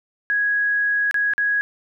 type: tone with dropouts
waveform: sine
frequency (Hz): 1661.2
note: G#6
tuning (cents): 0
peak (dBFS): -17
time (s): 0.3-1.61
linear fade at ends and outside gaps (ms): 0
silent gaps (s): 1.111-1.143 / 1.336-1.38
effects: none